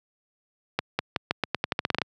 accelerating click train, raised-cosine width 0.3 ms, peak -7 dBFS, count 14, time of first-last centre 0.79-2.017 s, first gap 200 ms, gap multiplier 0.86, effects high-pass 100 Hz 12 dB/octave

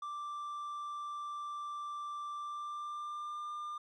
triangle tone with pitch glide, 1176 to 1199.3 Hz, D6 to D6, +2 to +36 cents, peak -37 dBFS, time 0.02-3.78 s, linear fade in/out 5 ms, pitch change +34 cents, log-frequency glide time 2.35-3.47 s, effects resampled to 24000 Hz + 13-bit

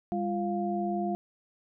sine tone cluster, 201 / 345.9 / 701 Hz, G3 / F4 / F5, +44 / -17 / +6 cents, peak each -31 / -33 / -32 dBFS, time 0.12-1.15 s, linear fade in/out 0 ms, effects none

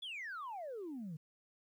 sine exponential sweep, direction down, 3520 to 146.83 Hz, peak -40 dBFS, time 0.02-1.17 s, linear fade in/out 10 ms, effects tanh soft clip ceiling -39 dBFS + 12-bit

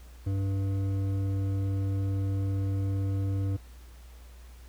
triangle tone with hard clipping, 97.6 Hz, G2, 7 cents flat, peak -28 dBFS, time 0.26-3.57 s, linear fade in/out 10 ms, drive 13 dB, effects added 60 Hz sine -46 dBFS peak until 4.68 s + pink hiss -58 dBFS RMS until 4.68 s

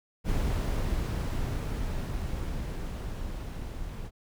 brown noise with level ramp, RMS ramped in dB -27 to -38 dBFS, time 0.24-4.11 s, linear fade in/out 50 ms, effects none

